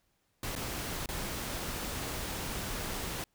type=noise with dropouts; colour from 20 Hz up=pink; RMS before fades=-37 dBFS; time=0.43-3.24 s; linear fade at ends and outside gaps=2 ms; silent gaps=0.553-0.561 / 1.06-1.088 s; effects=pink hiss -75 dBFS RMS until 3.34 s